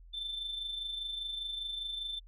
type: tone with amplitude modulation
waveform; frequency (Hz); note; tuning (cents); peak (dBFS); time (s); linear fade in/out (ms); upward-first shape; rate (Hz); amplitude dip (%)
sine; 3544; A7; +12; -32; 0.13-2.2; 20; sine; 25; 55
effects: tanh soft clip ceiling -32 dBFS + added 42 Hz sine -51 dBFS peak until 2.27 s

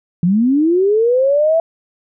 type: linear sweep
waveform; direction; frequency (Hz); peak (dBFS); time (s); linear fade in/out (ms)
sine; up; 164.4 to 667; -10; 0.23-1.6; 2
effects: none

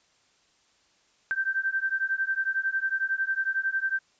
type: beating tone pair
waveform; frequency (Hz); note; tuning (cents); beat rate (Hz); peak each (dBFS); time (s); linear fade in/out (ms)
sine; 1558 / 1569; G6 / G6; -11 / +1; 11; -28; 1.31-3.99; 0
effects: white hiss -65 dBFS RMS until 4.19 s + resampled to 16000 Hz

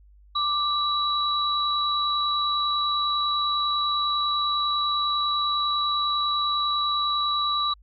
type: tone pair together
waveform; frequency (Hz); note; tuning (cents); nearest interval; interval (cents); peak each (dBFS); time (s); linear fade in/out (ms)
sine; 1178 / 3916; D6 / B7; +5 / -15; octave + major sixth; 2080; -24 / -25; 0.35-7.74; 10
effects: added 50 Hz sine -50 dBFS peak until 7.82 s

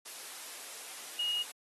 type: tone in noise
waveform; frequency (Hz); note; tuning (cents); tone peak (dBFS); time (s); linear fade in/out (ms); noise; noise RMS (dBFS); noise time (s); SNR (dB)
sine; 2874; F7; +49; -30; 1.17-1.43; 10; white; -45; 0.05-1.52; +12
effects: high-pass 400 Hz 12 dB/octave + AAC 32 kbps

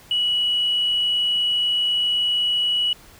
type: tone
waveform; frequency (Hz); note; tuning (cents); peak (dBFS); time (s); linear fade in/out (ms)
sine; 2933; F#7; -16; -17; 0.11-2.93; 2
effects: tanh soft clip ceiling -13 dBFS + pink hiss -48 dBFS RMS until 3.19 s

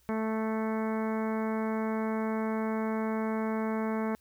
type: harmonic tone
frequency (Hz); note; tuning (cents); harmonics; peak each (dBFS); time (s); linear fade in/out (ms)
220; A3; 0; 1 / 2 / 3 / 4 / 5 / 6 / 7 / 8 / 9 / 10; -30 / -35 / -39 / -40 / -42 / -45 / -47 / -49 / -52 / -48; 0.09-4.15; 0
effects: added 64 Hz sine -67 dBFS peak until 4.2 s + white hiss -67 dBFS RMS until 4.2 s

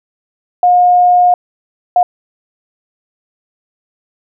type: tone bursts at uneven times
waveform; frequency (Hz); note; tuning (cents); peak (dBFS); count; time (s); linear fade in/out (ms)
sine; 716; F5; +43; -5; 2; 0.63-1.34 / 1.96-2.03; 2
effects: none

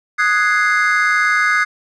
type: chord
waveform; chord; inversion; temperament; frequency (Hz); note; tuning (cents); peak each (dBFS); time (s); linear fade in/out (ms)
triangle; Ab dominant seventh; second; equal; 1244.5 / 1480 / 1661.2 / 2093; Eb6 / Gb6 / Ab6 / C7; 0 / 0 / 0 / 0; -16; 0.18-1.65; 20
effects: tanh soft clip ceiling -2 dBFS + resampled to 22050 Hz

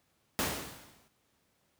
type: noise with exponential decay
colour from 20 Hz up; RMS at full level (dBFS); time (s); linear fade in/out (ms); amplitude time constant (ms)
pink; -28; 0.39-1.08; 0; 150
effects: pink hiss -73 dBFS RMS until 1.79 s + high-pass 80 Hz 12 dB/octave

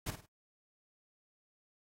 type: noise with echo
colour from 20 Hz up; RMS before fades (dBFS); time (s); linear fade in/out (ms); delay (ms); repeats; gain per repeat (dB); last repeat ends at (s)
pink; -37; 0.06-0.11; 10; 51; 3; -9; 0.263
effects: noise-tail reverb RT60 0.1 s tail -25 dB re dry + AAC 48 kbps

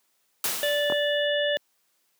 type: noise with exponential decay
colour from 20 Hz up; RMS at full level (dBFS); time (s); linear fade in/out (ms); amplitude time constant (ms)
white; -25; 0.44-1.27; 2; 180
type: harmonic tone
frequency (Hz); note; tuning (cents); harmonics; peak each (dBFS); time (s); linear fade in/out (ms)
584; D5; -10; 1 / 3 / 5 / 6; -24 / -29 / -31 / -32; 0.63-1.57; 0
type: clicks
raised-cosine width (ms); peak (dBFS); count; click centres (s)
1; -14; 2; 0.9 / 0.923
effects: white hiss -70 dBFS RMS until 2.19 s + high-pass 200 Hz 12 dB/octave

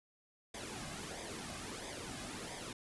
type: noise with flanger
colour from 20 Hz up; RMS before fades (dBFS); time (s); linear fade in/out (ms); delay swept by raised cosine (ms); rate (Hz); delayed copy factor
pink; -45; 0.54-2.73; 5; 0.7 to 2.2; 1.5; -0.65
effects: resampled to 24000 Hz

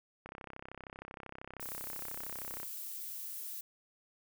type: click train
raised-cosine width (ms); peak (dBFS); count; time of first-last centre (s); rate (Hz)
0.5; -30; 79; 0.26-2.631; 32.9
type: noise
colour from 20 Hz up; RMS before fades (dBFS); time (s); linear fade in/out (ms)
violet; -43; 1.6-3.61; 5
effects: none

